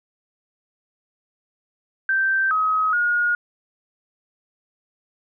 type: tone with pitch steps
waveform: sine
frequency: 1562 / 1270 / 1436 Hz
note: G6 / D#6 / F6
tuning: -7 / +35 / +48 cents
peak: -17 dBFS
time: 2.09-3.35 s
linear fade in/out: 2 ms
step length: 420 ms
effects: none